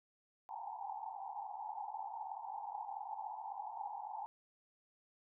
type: band-pass noise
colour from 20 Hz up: white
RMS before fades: -45 dBFS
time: 0.49-4.26 s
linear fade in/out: 0 ms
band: 780 to 900 Hz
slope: 96 dB/octave
effects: none